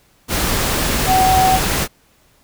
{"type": "tone in noise", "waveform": "sine", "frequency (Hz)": 753, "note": "F#5", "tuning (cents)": 30, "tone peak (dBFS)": -11, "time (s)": [1.06, 1.6], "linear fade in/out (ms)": 50, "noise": "pink", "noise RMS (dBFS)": -18, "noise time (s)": [0.28, 1.88], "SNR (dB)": 4, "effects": ["pink hiss -55 dBFS RMS until 2.43 s"]}